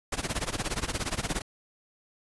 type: noise with tremolo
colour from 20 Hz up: pink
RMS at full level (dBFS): -28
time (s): 0.12-1.42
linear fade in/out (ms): 5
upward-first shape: sine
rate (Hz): 17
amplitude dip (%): 90
effects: resampled to 24000 Hz